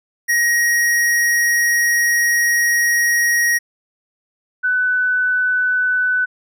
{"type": "tone pair in turn", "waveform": ["square", "sine"], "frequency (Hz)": [1888, 1498.5], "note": ["A#6", "F#6"], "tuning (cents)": [22, 22], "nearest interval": "major third", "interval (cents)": 400, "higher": "first", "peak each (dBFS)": -14, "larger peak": "neither", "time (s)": [[0.28, 3.59], [4.63, 6.26]], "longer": "first", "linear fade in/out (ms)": 20, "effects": []}